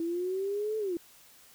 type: linear two-way sweep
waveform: sine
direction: up then down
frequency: 327.8 to 440 to 327.8 Hz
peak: -29 dBFS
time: 0-0.97 s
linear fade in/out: 2 ms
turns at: 0.78 s
effects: white hiss -57 dBFS RMS until 1.54 s